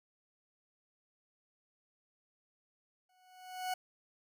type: tone with exponential growth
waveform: 40% pulse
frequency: 738 Hz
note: F#5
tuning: 5 cents flat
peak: -31 dBFS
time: 3.09-3.74 s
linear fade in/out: 5 ms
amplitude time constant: 140 ms
effects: none